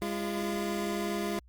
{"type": "tone pair together", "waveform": "25% pulse", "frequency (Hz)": [203.5, 342.2], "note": ["G#3", "F4"], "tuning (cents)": [-35, -35], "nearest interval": "major sixth", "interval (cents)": 900, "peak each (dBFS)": [-29, -30], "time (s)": [0.02, 1.39], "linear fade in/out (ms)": 0, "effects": ["added 60 Hz sine -54 dBFS peak until 1.48 s", "Opus 32 kbps"]}